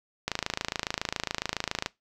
click train, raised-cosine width 0.2 ms, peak -10 dBFS, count 44, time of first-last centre 0.28-1.861 s, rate 27.2 Hz, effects noise-tail reverb RT60 0.2 s tail -21 dB re dry

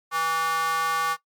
square tone with high-pass filter, 163.4 Hz, E3, 15 cents flat, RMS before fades -24 dBFS, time 0.11-1.17 s, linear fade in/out 50 ms, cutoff 1100 Hz, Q 4.6, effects noise-tail reverb RT60 0.1 s tail -18 dB re dry + MP3 96 kbps

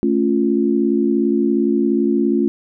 sine chord, A augmented, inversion none, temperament equal, 220 / 277.2 / 349.2 Hz, A3 / C#4 / E#4, 0 / 0 / 0 cents, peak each -18 dBFS, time 0.03-2.48 s, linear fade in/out 0 ms, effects none

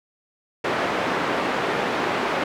pink band-pass noise, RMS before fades -24 dBFS, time 0.64-2.44 s, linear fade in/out 5 ms, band 300 to 2100 Hz, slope 12 dB/octave, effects none

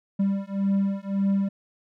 triangle beating tone pair, 196 / 197.8 Hz, G3 / G3, 0 / +16 cents, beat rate 1.8 Hz, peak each -23 dBFS, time 0.19-1.49 s, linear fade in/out 10 ms, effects none

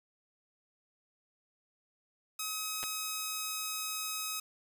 5% pulse tone, 1271 Hz, D#6, 36 cents sharp, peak -23 dBFS, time 2.39-4.4 s, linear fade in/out 5 ms
clicks, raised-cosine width 0.3 ms, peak -24 dBFS, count 2, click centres 2.83 / 2.838 s
effects none

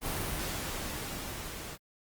pink noise with level ramp, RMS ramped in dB -33 to -42 dBFS, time 0.01-1.78 s, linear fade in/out 50 ms, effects Opus 32 kbps

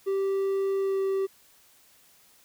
triangle tone with pitch glide, 390 to 387.3 Hz, G4 to G4, -9 to -21 cents, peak -22 dBFS, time 0.06-1.27 s, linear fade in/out 20 ms, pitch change -12 cents, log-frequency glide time 0.8-1 s, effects white hiss -59 dBFS RMS until 2.44 s

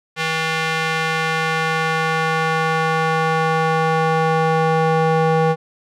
square tone with band-pass filter sweep, 160.6 Hz, E3, 45 cents flat, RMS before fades -18 dBFS, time 0.16-5.56 s, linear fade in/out 50 ms, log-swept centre 2300 to 650 Hz, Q 1, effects none

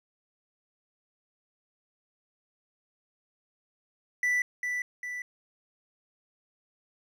triangle tone with echo, 1975.5 Hz, B6, in tune, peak -22 dBFS, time 4.23-4.42 s, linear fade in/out 2 ms, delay 400 ms, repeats 2, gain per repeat -5 dB, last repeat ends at 5.22 s, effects none

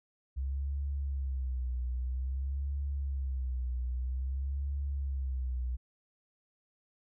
sine tone with vibrato, 65.9 Hz, C2, 13 cents sharp, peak -31 dBFS, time 0.36-5.77 s, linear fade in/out 20 ms, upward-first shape sine, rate 0.51 Hz, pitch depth 110 cents each way, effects none

